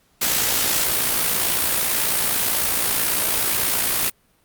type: noise with amplitude modulation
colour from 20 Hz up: white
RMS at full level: -18 dBFS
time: 0.21-4.1 s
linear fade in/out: 10 ms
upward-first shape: sine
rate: 58.2 Hz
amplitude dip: 45%
effects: pink hiss -61 dBFS RMS until 4.44 s + Opus 48 kbps